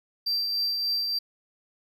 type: tone with tremolo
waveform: triangle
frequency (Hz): 4699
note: D8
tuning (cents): 0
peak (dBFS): -22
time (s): 0.26-1.19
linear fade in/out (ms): 10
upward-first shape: triangle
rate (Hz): 3.4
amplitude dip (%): 35
effects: none